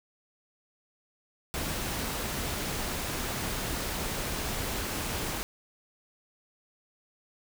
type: noise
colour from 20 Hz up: pink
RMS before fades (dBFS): -33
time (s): 1.54-5.43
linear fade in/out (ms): 0
effects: none